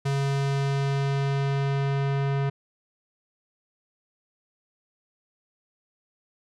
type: tone with low-pass filter sweep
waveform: square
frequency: 138.59 Hz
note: C#3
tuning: in tune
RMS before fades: -25 dBFS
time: 0.05-2.5 s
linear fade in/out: 10 ms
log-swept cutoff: 7700 to 2400 Hz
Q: 0.73
effects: none